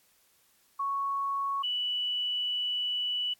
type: tone pair in turn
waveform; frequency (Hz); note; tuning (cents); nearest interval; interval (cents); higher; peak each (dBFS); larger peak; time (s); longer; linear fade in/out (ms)
sine; 1108.7 / 2960; C#6 / F#7; 0 / 0; octave + perfect fourth; 1700; second; -28; neither; 0.79-1.63 / 1.63-3.34; second; 10
effects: white hiss -66 dBFS RMS until 3.39 s + AAC 64 kbps